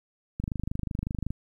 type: click train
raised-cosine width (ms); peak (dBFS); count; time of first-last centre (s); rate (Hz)
5; -18; 24; 0.4-1.306; 25.4
effects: 10-bit